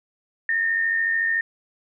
sine tone with amplitude modulation, 1825 Hz, A#6, 37 cents flat, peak -17 dBFS, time 0.49-1.41 s, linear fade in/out 2 ms, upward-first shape sine, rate 93.6 Hz, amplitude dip 50%, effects none

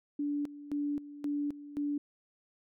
sine tone with tremolo, 290 Hz, D4, 22 cents flat, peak -30 dBFS, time 0.19-1.98 s, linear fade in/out 5 ms, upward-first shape square, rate 1.9 Hz, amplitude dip 80%, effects none

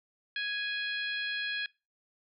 harmonic tone, 830.6 Hz, G#5, in tune, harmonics 2 / 3 / 4 / 5 / 6, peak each -34 / -38 / -38 / -41 / -54 dBFS, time 0.36-1.66 s, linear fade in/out 2 ms, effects noise-tail reverb RT60 0.3 s tail -24 dB re dry

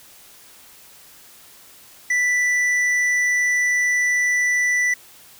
triangle tone with hard clipping, 1975.5 Hz, B6, in tune, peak -18 dBFS, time 2.1-4.94 s, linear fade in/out 5 ms, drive 10 dB, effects white hiss -47 dBFS RMS until 5.39 s

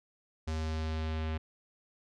square tone with low-pass filter sweep, 79.1 Hz, D#2, 29 cents sharp, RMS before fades -34 dBFS, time 0.47-1.38 s, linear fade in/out 10 ms, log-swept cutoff 6300 to 2900 Hz, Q 1.4, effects none

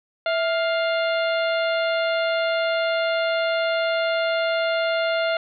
harmonic tone with a mistuned harmonic, 701 Hz, F5, 6 cents sharp, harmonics 1 / 2 / 3 / 4 / 5 / 6, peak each -21 / -27 / -31 / -33 / -35 / -37 dBFS, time 0.26-5.37 s, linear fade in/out 2 ms, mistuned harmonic 1, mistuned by -110 cents, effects none

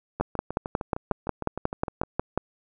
two click trains, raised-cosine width 1 ms, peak -17 / -9 dBFS, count 13 / 13, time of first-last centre 0.2-2.035 / 0.21-2.376 s, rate 6.54 / 5.54 Hz, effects none

